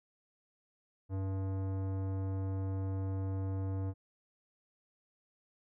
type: tone with tanh clipping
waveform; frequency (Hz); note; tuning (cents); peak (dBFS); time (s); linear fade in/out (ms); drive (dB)
sine; 96; G2; -36; -35; 1.09-3.94; 50; 17
effects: none